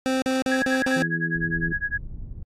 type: tone bursts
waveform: 25% pulse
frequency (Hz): 261.5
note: C4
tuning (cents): -1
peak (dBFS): -17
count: 5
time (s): 0.06-1.024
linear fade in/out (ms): 0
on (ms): 160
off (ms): 41
type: tone with tremolo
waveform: sine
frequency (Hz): 1661.2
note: G#6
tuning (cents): 0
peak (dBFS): -21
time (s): 0.51-1.98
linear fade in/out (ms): 10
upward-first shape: sine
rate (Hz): 9.9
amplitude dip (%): 100
type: harmonic tone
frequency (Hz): 83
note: E2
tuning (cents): +12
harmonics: 2 / 3 / 4 / 5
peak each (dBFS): -27 / -37 / -33 / -41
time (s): 0.96-1.73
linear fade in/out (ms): 5
type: low-pass noise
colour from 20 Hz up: pink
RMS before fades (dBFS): -35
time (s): 1.35-2.43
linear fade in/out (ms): 2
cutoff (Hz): 110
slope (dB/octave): 12
effects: low-pass 9000 Hz 12 dB/octave + AAC 64 kbps